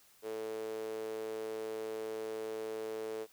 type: tone with high-pass filter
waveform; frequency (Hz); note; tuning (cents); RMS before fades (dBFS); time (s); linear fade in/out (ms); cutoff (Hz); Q
sawtooth; 110; A2; 0; -40; 0.22-3.27; 50; 430; 6.9
effects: white hiss -64 dBFS RMS until 3.32 s